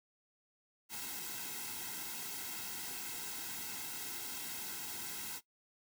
white noise with comb filter, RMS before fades -43 dBFS, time 0.89-5.41 s, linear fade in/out 50 ms, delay 1.7 ms, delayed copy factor -0.9, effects noise-tail reverb RT60 0.1 s tail -17 dB re dry

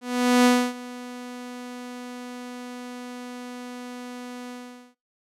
sawtooth tone with ADSR envelope, 246.9 Hz, B3, in tune, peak -10 dBFS, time 0.01-4.95 s, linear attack 440 ms, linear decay 280 ms, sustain -21 dB, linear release 450 ms, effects noise-tail reverb RT60 0.3 s tail -25 dB re dry + low-pass 11000 Hz 12 dB/octave

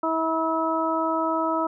harmonic tone, 323.3 Hz, E4, 34 cents flat, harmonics 1 / 2 / 3 / 4, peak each -27 / -27 / -27 / -27 dBFS, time 0.03-1.67 s, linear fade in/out 5 ms, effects none

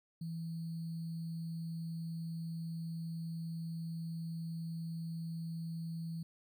sine tone with sample-and-hold, 164.81 Hz, E3, in tune, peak -38 dBFS, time 0.21-6.23 s, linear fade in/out 5 ms, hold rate 4410 Hz, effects none

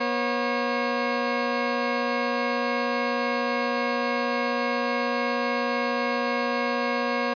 15% pulse tone pair together, 242 / 543.6 Hz, B3 / C#5, -35 / -34 cents, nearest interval octave + major second, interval 1401 cents, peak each -20 dBFS, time 0-7.34 s, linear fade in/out 10 ms, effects resampled to 11025 Hz

